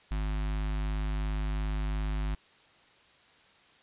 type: tone with notch filter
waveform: square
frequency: 51.4 Hz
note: G#1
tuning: 17 cents flat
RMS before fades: -31 dBFS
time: 0.11-2.35 s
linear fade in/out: 5 ms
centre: 480 Hz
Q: 1.1
effects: white hiss -60 dBFS RMS until 3.82 s + resampled to 8000 Hz